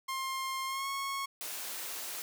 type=tone with pitch glide; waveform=sawtooth; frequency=1061 to 1097.1 Hz; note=C6 to C#6; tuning=+24 to -18 cents; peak=-30 dBFS; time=0.08-1.26 s; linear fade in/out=10 ms; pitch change=+58 cents; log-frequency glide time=0.66-0.88 s
type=high-pass noise; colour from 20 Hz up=white; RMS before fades=-40 dBFS; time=1.41-2.22 s; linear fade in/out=0 ms; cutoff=350 Hz; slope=12 dB/octave
effects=none